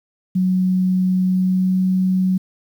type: tone with pitch glide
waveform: sine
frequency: 185 to 186.29 Hz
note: F#3 to F#3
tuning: 0 to +12 cents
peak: -14 dBFS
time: 0.35-2.38 s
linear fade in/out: 10 ms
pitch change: +12 cents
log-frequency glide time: 1.26-1.81 s
effects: 8-bit